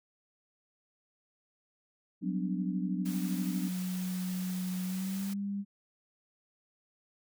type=tone with pitch glide; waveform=sine; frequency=183.5 to 200.1 Hz; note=F#3 to G3; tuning=-14 to +36 cents; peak=-32 dBFS; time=2.21-5.65 s; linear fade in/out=50 ms; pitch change=+150 cents; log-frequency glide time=4.84-5.37 s
type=chord; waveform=sine; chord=G major; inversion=none; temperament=equal with one note detuned; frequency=196 / 251.1 / 293.7 Hz; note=G3 / B3 / D4; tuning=0 / +29 / 0 cents; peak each=-38 dBFS; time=2.22-3.69 s; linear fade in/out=10 ms
type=noise; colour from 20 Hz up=white; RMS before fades=-46 dBFS; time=3.05-5.34 s; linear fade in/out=10 ms
effects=none